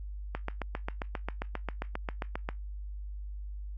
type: click train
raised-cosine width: 0.5 ms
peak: -18 dBFS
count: 17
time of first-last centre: 0.35-2.489 s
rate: 7.48 Hz
effects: added 50 Hz sine -37 dBFS peak until 3.77 s + Opus 48 kbps